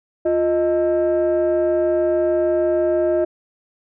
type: tone pair together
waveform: sine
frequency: 350 / 623.6 Hz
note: F4 / D#5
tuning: +4 / +4 cents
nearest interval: minor seventh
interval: 1000 cents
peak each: -16 dBFS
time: 0.25-3.25 s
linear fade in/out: 10 ms
effects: tanh soft clip ceiling -12 dBFS